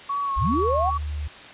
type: tone with vibrato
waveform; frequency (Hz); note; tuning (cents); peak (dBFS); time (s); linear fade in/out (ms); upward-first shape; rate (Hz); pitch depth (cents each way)
sine; 1110; C#6; +2; -23; 0.09-0.98; 10; sine; 2.5; 39
type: linear sweep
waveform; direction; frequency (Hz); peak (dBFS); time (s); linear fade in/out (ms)
sine; up; 30.87 to 797; -21; 0.36-0.91; 20
type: tone with pitch glide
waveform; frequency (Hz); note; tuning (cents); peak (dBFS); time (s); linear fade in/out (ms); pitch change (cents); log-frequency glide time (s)
sine; 77.78 to 74.22; D#2 to D2; 0 to +19; -26; 0.4-1.28; 10; -81; 0.59-1.06
effects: white hiss -42 dBFS RMS until 1.53 s + resampled to 8000 Hz